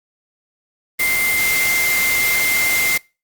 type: tone in noise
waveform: sine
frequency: 2093 Hz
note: C7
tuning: in tune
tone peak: -16 dBFS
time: 0.99-2.98 s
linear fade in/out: 10 ms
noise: white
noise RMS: -21 dBFS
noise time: 0.99-2.98 s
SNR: +2 dB
effects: noise-tail reverb RT60 0.3 s tail -25 dB re dry + Opus 32 kbps